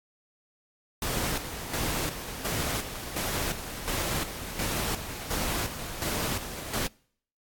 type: noise with tremolo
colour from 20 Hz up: pink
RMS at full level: -30 dBFS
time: 1.02-6.87 s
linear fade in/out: 2 ms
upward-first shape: square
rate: 1.4 Hz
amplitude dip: 60%
effects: noise-tail reverb RT60 0.6 s tail -25 dB re dry + AAC 64 kbps